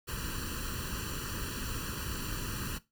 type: noise with comb filter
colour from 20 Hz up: pink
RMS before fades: -37 dBFS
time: 0.07-2.79 s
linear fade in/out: 20 ms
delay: 0.69 ms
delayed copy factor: +0.95
effects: noise-tail reverb RT60 0.2 s tail -17 dB re dry